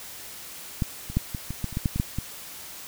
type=clicks; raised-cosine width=5 ms; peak=-11 / -23 / -9 / -18 / -19 / -15 / -26 / -14 / -10 / -16 / -10 / -15 dBFS; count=12; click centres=0.822 / 1.1 / 1.17 / 1.348 / 1.506 / 1.643 / 1.727 / 1.771 / 1.858 / 1.96 / 1.999 / 2.186 s; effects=white hiss -41 dBFS RMS until 2.87 s